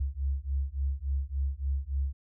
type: beating tone pair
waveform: sine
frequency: 66.9 / 70.4 Hz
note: C2 / C#2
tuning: +39 / +27 cents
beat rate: 3.5 Hz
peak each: -31 / -31 dBFS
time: 0-2.13 s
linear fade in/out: 10 ms
effects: none